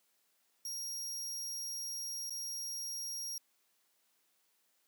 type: tone with dropouts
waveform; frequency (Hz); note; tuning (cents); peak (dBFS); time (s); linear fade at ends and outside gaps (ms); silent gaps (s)
sawtooth; 5620; F8; +10; -36; 0.65-3.38; 2; 2.297-2.305
effects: white hiss -75 dBFS RMS until 4.87 s + high-pass 200 Hz 12 dB/octave